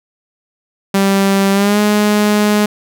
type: tone with pitch glide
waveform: sawtooth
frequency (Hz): 196 to 208.9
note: G3 to G#3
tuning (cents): 0 to +10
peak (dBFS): -6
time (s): 0.94-2.66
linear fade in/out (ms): 5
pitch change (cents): +110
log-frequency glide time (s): 1.52-1.79
effects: none